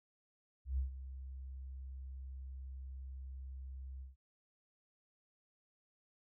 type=tone with ADSR envelope; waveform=sine; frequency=65.9 Hz; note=C2; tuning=13 cents sharp; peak=-31 dBFS; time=0.65-4.16 s; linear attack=130 ms; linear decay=120 ms; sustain=-13 dB; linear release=150 ms; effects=none